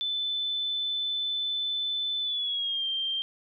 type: tone with pitch glide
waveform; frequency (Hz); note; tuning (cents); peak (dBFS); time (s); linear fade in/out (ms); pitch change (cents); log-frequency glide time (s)
sine; 3515 to 3168; A7 to G7; -2 to +18; -27; 0.01-3.22; 0; -180; 2.21-2.86
effects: none